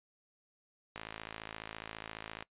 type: click train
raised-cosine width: 0.3 ms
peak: -25 dBFS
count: 81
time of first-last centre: 0.96-2.425 s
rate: 54.6 Hz
effects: noise-tail reverb RT60 0.1 s tail -21 dB re dry + resampled to 8000 Hz